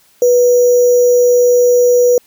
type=tone with sample-and-hold; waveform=sine; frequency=489.4 Hz; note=B4; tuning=16 cents flat; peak=-6 dBFS; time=0.22-2.18 s; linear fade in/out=2 ms; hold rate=6300 Hz; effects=white hiss -51 dBFS RMS until 2.26 s